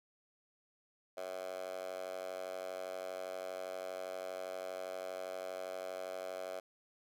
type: tone with high-pass filter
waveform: 10% pulse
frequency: 92.5 Hz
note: F#2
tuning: in tune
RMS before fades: -43 dBFS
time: 1.17-6.6 s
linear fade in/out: 5 ms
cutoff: 620 Hz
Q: 4.9
effects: none